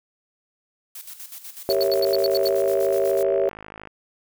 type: noise with tremolo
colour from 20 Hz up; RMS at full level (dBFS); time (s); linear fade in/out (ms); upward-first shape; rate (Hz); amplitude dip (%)
blue; -37; 0.95-3.23; 5; square; 8.1; 65
type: chord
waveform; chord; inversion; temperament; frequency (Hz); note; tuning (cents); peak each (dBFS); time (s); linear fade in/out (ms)
sine; G diminished seventh; none; equal; 392 / 466.2 / 554.4 / 659.3; G4 / Bb4 / Db5 / Fb5; 0 / 0 / 0 / 0; -22 / -27 / -22 / -25; 1.69-3.49; 0
type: tone bursts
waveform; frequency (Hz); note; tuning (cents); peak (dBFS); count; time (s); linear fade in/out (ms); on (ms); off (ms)
square; 4435; C#8; 0; -24; 8; 1.7-2.479; 0; 23; 85
type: click train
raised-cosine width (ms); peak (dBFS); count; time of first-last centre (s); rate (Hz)
0.5; -23; 115; 1.71-3.873; 52.7
effects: none